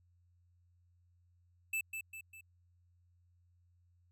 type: tone with echo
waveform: square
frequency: 2637 Hz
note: E7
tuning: in tune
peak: -34 dBFS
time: 1.73-1.81 s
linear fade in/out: 5 ms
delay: 200 ms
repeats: 3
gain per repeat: -6 dB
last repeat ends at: 2.41 s
effects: added 88 Hz sine -67 dBFS peak until 4.11 s